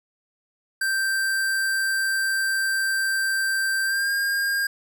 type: tone with pitch glide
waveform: square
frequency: 1568 to 1611.2 Hz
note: G6 to G6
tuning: 0 to +47 cents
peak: -22 dBFS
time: 0.81-4.67 s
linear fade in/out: 5 ms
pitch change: +47 cents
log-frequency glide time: 3.84-4.11 s
effects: none